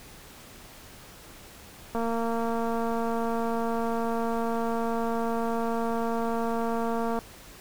click train, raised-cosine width 1 ms, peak -17 dBFS, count 1206, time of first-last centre 1.95-7.189 s, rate 230 Hz, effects pink hiss -48 dBFS RMS until 7.6 s

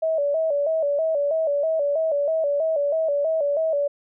sine tone with vibrato, 607 Hz, D#5, 43 cents flat, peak -19 dBFS, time 0.02-3.88 s, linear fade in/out 10 ms, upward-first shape square, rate 3.1 Hz, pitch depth 100 cents each way, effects none

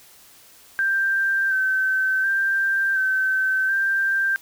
sine tone with vibrato, 1558 Hz, G6, 11 cents flat, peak -18 dBFS, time 0.79-4.36 s, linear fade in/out 0 ms, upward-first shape square, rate 0.69 Hz, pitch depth 22 cents each way, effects white hiss -50 dBFS RMS until 4.41 s

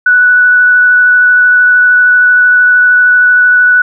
sine tone with vibrato, 1480 Hz, F#6, in tune, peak -3 dBFS, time 0.06-3.82 s, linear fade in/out 5 ms, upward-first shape sine, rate 13 Hz, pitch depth 9 cents each way, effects none

